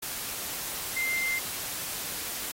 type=tone in noise; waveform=sine; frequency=2089 Hz; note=C7; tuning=3 cents flat; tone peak=-27 dBFS; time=0.96-1.39 s; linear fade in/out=10 ms; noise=white; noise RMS=-35 dBFS; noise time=0.02-2.52 s; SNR=+5 dB; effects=AAC 48 kbps